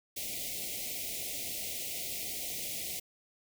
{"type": "band-stop noise", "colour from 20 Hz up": "white", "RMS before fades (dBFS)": -38, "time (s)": [0.16, 3], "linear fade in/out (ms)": 10, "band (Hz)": [760, 2000], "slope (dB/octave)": 96, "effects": []}